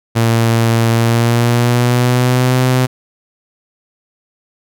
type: tone with pitch glide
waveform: sawtooth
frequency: 115 to 127.6 Hz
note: A#2 to C3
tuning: -23 to -43 cents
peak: -6 dBFS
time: 0.15-2.87 s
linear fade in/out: 20 ms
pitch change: +180 cents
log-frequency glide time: 0.91-2.58 s
effects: none